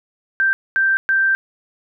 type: tone bursts at uneven times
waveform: sine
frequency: 1568 Hz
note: G6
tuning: in tune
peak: -13 dBFS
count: 3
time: 0.4-0.53 / 0.76-0.97 / 1.09-1.35 s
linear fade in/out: 0 ms
effects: none